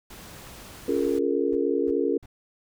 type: noise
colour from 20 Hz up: pink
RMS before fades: -44 dBFS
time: 0.1-1.19 s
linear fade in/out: 5 ms
type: chord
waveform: sine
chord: Bb minor seventh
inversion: first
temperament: just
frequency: 279.7 / 349.6 / 419.5 / 466.2 Hz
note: Db4 / F4 / Ab4 / Bb4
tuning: +16 / +2 / +17 / 0 cents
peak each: -27 dBFS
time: 0.88-2.18 s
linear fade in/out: 5 ms
type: noise bursts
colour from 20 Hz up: brown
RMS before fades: -45 dBFS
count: 3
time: 1.52-2.259 s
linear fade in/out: 2 ms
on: 33 ms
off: 320 ms
effects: none